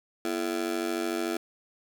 35% pulse tone with amplitude modulation, 336.9 Hz, E4, 38 cents sharp, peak -22 dBFS, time 0.25-1.37 s, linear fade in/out 2 ms, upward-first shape sine, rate 93.5 Hz, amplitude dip 100%, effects none

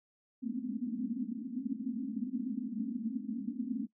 white band-pass noise, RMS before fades -37 dBFS, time 0.42-3.87 s, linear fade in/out 20 ms, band 210 to 270 Hz, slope 96 dB/octave, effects noise-tail reverb RT60 0.1 s tail -20 dB re dry

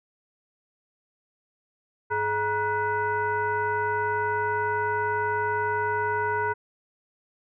sine tone with frequency modulation, 951 Hz, A#5, 34 cents sharp, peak -23 dBFS, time 2.1-6.54 s, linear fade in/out 20 ms, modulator 526 Hz, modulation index 1.2, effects none

